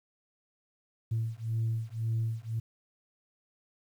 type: beating tone pair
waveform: sine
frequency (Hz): 112.1 / 114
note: A2 / A#2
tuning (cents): +33 / -38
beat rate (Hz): 1.9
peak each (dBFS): -31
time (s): 1.11-2.6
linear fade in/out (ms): 10
effects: tanh soft clip ceiling -24 dBFS + 10-bit